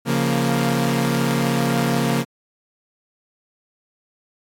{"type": "chord", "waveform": "sawtooth", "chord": "Bb minor", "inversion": "first", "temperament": "equal", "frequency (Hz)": [138.59, 174.61, 233.1], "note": ["Db3", "F3", "Bb3"], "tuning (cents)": [0, 0, 0], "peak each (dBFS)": [-18, -20, -17], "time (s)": [0.05, 2.25], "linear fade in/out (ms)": 50, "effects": ["AAC 64 kbps"]}